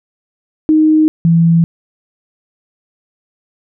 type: tone pair in turn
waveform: sine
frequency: 311.1 / 166.71 Hz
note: D#4 / E3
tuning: 0 / +20 cents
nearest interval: major seventh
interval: 1080 cents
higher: first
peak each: -6 dBFS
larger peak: neither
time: 0.69-1.08 / 1.25-1.64 s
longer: neither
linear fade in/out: 0 ms
effects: none